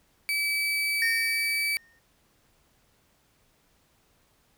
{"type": "tone", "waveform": "35% pulse", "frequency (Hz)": 2298, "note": "D7", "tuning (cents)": -38, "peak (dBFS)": -23, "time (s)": [0.29, 1.77], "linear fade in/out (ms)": 0}
{"type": "tone with exponential decay", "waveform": "triangle", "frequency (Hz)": 1836, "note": "A#6", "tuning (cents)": -27, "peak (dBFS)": -21, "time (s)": [1.02, 1.99], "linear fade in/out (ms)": 2, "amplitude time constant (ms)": 210}
{"effects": ["pink hiss -66 dBFS RMS until 4.57 s"]}